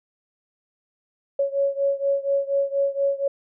sine beating tone pair, 554.4 / 558.6 Hz, C#5 / C#5, 0 / +13 cents, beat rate 4.2 Hz, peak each -22 / -24 dBFS, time 1.39-3.28 s, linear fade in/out 5 ms, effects none

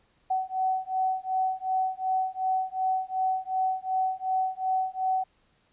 sine beating tone pair, 752 / 754.7 Hz, F#5 / F#5, +28 / +34 cents, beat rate 2.7 Hz, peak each -28 dBFS, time 0.3-5.24 s, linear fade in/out 10 ms, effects pink hiss -67 dBFS RMS until 5.72 s + resampled to 8000 Hz

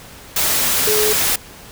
sine tone in noise, 426 Hz, G#4, 44 cents sharp, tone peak -17 dBFS, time 0.87-1.13 s, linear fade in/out 5 ms, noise white, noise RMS -17 dBFS, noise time 0.36-1.36 s, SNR -3 dB, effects pink hiss -39 dBFS RMS until 1.71 s

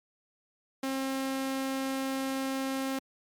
sawtooth tone, 267.4 Hz, C4, 38 cents sharp, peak -26 dBFS, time 0.83-2.99 s, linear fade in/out 5 ms, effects MP3 96 kbps

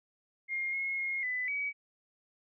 sine tone with pitch steps, 2128 / 2164 / 2148 / 2001 / 2271 Hz, C7 / C#7 / C7 / B6 / C#7, +29 / -42 / +45 / +22 / +41 cents, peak -31 dBFS, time 0.48-1.73 s, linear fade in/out 50 ms, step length 250 ms, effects none

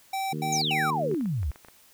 square tone bursts, 774 Hz, G5, 22 cents flat, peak -28 dBFS, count 3, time 0.13-0.906 s, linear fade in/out 5 ms, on 200 ms, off 88 ms
harmonic tone, 76.9 Hz, D#2, 20 cents flat, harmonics 2 / 3 / 4 / 5 / 6, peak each -32 / -36 / -38 / -40 / -42 dBFS, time 0.32-1.15 s, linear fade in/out 10 ms
sine exponential sweep, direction down, 7040 to 61.1 Hz, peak -25 dBFS, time 0.52-1.51 s, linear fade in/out 5 ms
clicks, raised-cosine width 0.5 ms, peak -32 dBFS, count 9, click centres 1.114 / 1.146 / 1.21 / 1.258 / 1.431 / 1.517 / 1.559 / 1.648 / 1.685 s
effects white hiss -57 dBFS RMS until 1.93 s

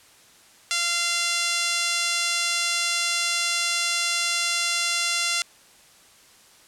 5% pulse tone with high-pass filter, 690 Hz, F5, 21 cents flat, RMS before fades -24 dBFS, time 0.71-5.42 s, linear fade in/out 0 ms, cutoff 1400 Hz, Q 0.88, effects white hiss -53 dBFS RMS until 6.67 s + low-pass 10000 Hz 12 dB/octave

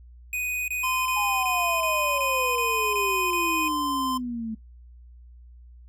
square tone bursts, 2489 Hz, D#7, in tune, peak -27 dBFS, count 9, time 0.33-3.68 s, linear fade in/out 2 ms, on 350 ms, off 25 ms
square tone with pitch glide, 1028 to 1035.2 Hz, C6 to C6, -31 to -19 cents, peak -27 dBFS, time 0.83-4.18 s, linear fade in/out 10 ms, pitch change +12 cents, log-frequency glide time 3.09-3.82 s
sine exponential sweep, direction down, 844 to 217.7 Hz, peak -28 dBFS, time 1.16-4.55 s, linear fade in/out 10 ms
effects noise-tail reverb RT60 0.1 s tail -18 dB re dry + added 60 Hz sine -45 dBFS peak until 5.88 s

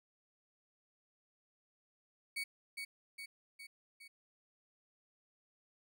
35% pulse tone with echo, 2239 Hz, C#7, 17 cents sharp, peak -35 dBFS, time 2.36-2.44 s, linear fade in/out 10 ms, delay 410 ms, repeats 4, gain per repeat -4 dB, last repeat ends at 4.08 s, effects none

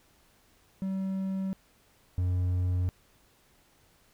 triangle tone pair in turn, 191.4 / 90.33 Hz, G3 / F#2, -41 / -41 cents, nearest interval octave + minor second, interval 1300 cents, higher first, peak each -27 / -23 dBFS, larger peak second, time 0.82-1.53 / 2.18-2.89 s, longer neither, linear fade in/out 0 ms, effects pink hiss -64 dBFS RMS until 4.13 s

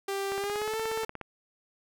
sawtooth tone with pitch glide, 393.7 to 444.5 Hz, G4 to A4, +8 to +18 cents, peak -26 dBFS, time 0.08-1.05 s, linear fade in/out 5 ms, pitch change +210 cents, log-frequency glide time 0.37-0.78 s
click train, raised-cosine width 0.5 ms, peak -23 dBFS, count 16, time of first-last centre 0.32-1.213 s, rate 16.8 Hz
effects none

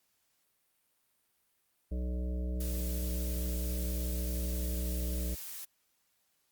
harmonic tone, 61.74 Hz, B1, in tune, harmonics 1 / 3 / 5 / 7 / 9 / 10, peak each -32 / -42 / -46 / -49 / -51 / -52 dBFS, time 1.91-5.35 s, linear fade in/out 10 ms
blue noise, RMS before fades -43 dBFS, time 2.6-5.65 s, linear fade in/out 5 ms
effects white hiss -75 dBFS RMS until 6.51 s + Opus 48 kbps

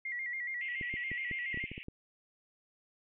sine tone with vibrato, 2026 Hz, B6, 44 cents sharp, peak -35 dBFS, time 0.05-1.66 s, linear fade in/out 5 ms, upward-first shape square, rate 7.1 Hz, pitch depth 75 cents each way
white band-pass noise, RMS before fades -48 dBFS, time 0.61-1.83 s, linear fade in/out 0 ms, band 2000 to 2900 Hz, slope 96 dB/octave
clicks, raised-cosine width 3 ms, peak -30 dBFS, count 10, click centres 0.812 / 0.94 / 1.116 / 1.313 / 1.544 / 1.574 / 1.64 / 1.716 / 1.779 / 1.884 s
effects none

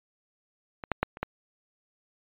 clicks, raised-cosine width 0.5 ms, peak -21 / -10 / -8 / -26 / -13 dBFS, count 5, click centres 0.838 / 0.917 / 1.03 / 1.171 / 1.23 s, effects resampled to 8000 Hz

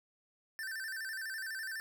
square tone with vibrato, 1661.2 Hz, G#6, in tune, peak -39 dBFS, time 0.59-1.8 s, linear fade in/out 0 ms, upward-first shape square, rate 12 Hz, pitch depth 120 cents each way, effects none

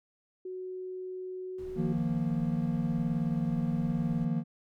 sine tone with pitch glide, 370 to 373.4 Hz, F#4 to F#4, 0 to +16 cents, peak -36 dBFS, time 0.45-1.93 s, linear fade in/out 5 ms, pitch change +16 cents, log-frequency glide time 1.44-1.75 s
brown noise, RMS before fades -48 dBFS, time 1.58-4.25 s, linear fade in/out 5 ms
triangle chord, Eb suspended second, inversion none, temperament equal, 155.56 / 174.61 / 233.1 Hz, Eb3 / F3 / Bb3, 0 / 0 / 0 cents, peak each -30 dBFS, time 1.75-4.44 s, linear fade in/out 50 ms
effects none

